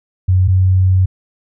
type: tone pair in turn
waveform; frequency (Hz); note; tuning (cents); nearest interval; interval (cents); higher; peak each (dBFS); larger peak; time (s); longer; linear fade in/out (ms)
sine; 92.5 / 93.3; F#2 / F#2; 0 / +15; unison; 15; second; -8; neither; 0.28-0.48 / 0.48-1.06; second; 10
effects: none